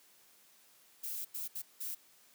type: noise bursts at uneven times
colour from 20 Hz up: violet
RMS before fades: -40 dBFS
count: 4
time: 1.03-1.25 / 1.34-1.48 / 1.55-1.62 / 1.8-1.95 s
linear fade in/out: 10 ms
effects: white hiss -64 dBFS RMS until 2.34 s + high-pass 150 Hz 12 dB/octave